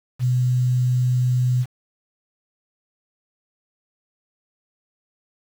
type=tone with quantisation; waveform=sine; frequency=125.3 Hz; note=B2; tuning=25 cents sharp; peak=-16 dBFS; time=0.19-1.66 s; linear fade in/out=50 ms; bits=7; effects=none